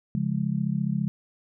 sine chord, Db major, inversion none, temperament just, 138.59 / 173.24 / 207.9 Hz, Db3 / F3 / Ab3, 0 / -14 / +2 cents, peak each -28 dBFS, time 0.15-1.08 s, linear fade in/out 0 ms, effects none

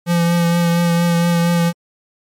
square tone with vibrato, 171.1 Hz, F3, 35 cents flat, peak -13 dBFS, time 0.06-1.73 s, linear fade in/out 50 ms, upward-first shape triangle, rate 4.3 Hz, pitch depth 21 cents each way, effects MP3 64 kbps

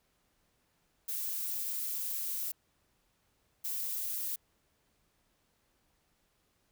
violet noise bursts at uneven times, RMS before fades -36 dBFS, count 2, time 1.08-2.52 / 3.64-4.36 s, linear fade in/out 10 ms, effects pink hiss -74 dBFS RMS until 6.71 s

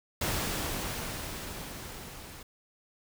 pink noise with level ramp, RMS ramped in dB -30 to -47 dBFS, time 0.21-2.43 s, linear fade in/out 5 ms, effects none

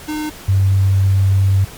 square / sine tone pair in turn, 305.1 / 96.82 Hz, D#4 / G2, -34 / -21 cents, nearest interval octave + minor sixth, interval 1987 cents, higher first, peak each -21 / -10 dBFS, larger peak second, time 0.08-0.3 / 0.48-1.65 s, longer second, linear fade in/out 10 ms, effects pink hiss -36 dBFS RMS until 1.77 s + Opus 48 kbps

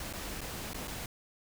pink noise with dropouts, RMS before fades -40 dBFS, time 0-1.06 s, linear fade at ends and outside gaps 2 ms, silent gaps 0.128-0.135 / 0.408-0.414 / 0.734-0.744 / 0.875-0.879 s, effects none

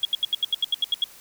sine tone bursts, 3322 Hz, G#7, in tune, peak -18 dBFS, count 11, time 0.03-1.041 s, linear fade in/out 2 ms, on 21 ms, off 78 ms, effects white hiss -48 dBFS RMS until 1.2 s

